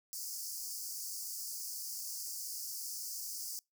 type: high-pass noise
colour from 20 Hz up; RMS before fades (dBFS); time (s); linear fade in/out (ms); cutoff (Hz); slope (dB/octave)
pink; -42; 0.13-3.59; 0; 4700; 96
effects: noise-tail reverb RT60 0.2 s tail -26 dB re dry